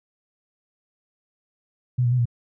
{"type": "tone with pitch steps", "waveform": "sine", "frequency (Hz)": [124.7, 120.4, 125.9, 119], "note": ["B2", "B2", "B2", "A#2"], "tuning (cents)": [17, -44, 34, 36], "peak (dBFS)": -17, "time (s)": [1.98, 2.256], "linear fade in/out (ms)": 10, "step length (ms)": 69, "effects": []}